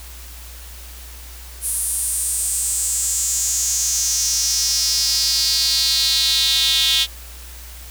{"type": "tone with high-pass filter sweep", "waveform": "square", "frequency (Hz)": 146.1, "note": "D3", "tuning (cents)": -9, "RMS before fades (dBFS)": -19, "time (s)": [1.61, 7.07], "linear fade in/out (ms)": 50, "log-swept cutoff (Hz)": [10000, 3400], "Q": 4.8, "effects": ["added 60 Hz sine -36 dBFS peak until 7.9 s", "white hiss -40 dBFS RMS until 7.9 s"]}